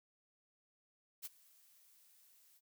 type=noise with ADSR envelope; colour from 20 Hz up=blue; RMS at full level=-43 dBFS; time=1.22-2.61 s; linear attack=34 ms; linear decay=25 ms; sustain=-24 dB; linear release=44 ms; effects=noise-tail reverb RT60 0.1 s tail -24 dB re dry